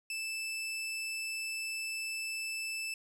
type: tone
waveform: sawtooth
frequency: 2637 Hz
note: E7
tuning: in tune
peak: -32 dBFS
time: 0.1-2.94 s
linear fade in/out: 2 ms
effects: low-pass 12000 Hz 12 dB/octave